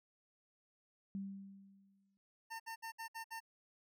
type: tone with exponential decay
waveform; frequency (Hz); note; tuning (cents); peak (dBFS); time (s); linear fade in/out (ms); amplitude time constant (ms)
sine; 196; G3; 0; -38; 1.15-2.17; 0; 220
type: tone bursts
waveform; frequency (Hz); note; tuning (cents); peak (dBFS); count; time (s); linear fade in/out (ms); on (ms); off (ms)
25% pulse; 905; A5; +48; -40; 6; 2.5-3.404; 20; 99; 62
effects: none